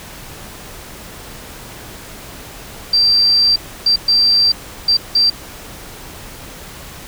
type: tone bursts at uneven times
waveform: sine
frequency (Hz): 4699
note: D8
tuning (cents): 0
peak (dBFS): -9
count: 5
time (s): 2.93-3.56 / 3.86-3.96 / 4.08-4.52 / 4.88-4.97 / 5.15-5.3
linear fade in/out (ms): 5
effects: pink hiss -34 dBFS RMS until 7.07 s